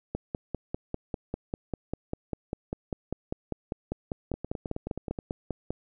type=two click trains; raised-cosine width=2 ms; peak=-20 / -17 dBFS; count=9 / 29; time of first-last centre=4.34-5.188 / 0.15-5.706 s; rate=9.43 / 5.04 Hz; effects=none